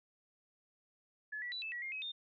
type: tone with pitch steps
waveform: sine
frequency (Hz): 1712 / 1951 / 3959 / 2627 / 1929 / 2124 / 2548 / 3641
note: A6 / B6 / B7 / E7 / B6 / C7 / D#7 / A#7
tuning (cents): -48 / -22 / +3 / -7 / -41 / +25 / +41 / -41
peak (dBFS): -39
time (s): 1.32-2.12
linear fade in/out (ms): 10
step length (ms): 100
effects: none